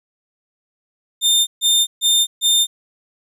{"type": "tone bursts", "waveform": "sawtooth", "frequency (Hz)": 3615, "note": "A7", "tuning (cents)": 46, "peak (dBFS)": -9, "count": 4, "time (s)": [1.21, 2.67], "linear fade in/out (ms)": 50, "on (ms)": 260, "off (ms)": 140, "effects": ["resampled to 32000 Hz"]}